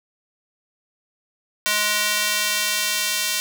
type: tone with high-pass filter sweep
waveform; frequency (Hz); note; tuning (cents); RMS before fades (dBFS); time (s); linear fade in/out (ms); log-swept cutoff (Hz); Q
square; 209.8; G#3; +18; -22; 1.66-3.4; 0; 1700 to 3000; 0.7
effects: none